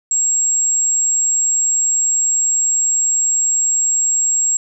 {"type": "tone", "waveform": "sine", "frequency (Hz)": 7590, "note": "A#8", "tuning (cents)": 30, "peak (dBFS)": -13, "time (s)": [0.11, 4.57], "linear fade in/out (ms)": 2, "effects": []}